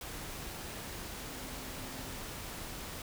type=tone in noise; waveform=sine; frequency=259.1 Hz; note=C4; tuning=17 cents flat; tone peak=-51 dBFS; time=1.33-2.17 s; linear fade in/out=2 ms; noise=pink; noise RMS=-43 dBFS; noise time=0.01-3.02 s; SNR=-11 dB; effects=none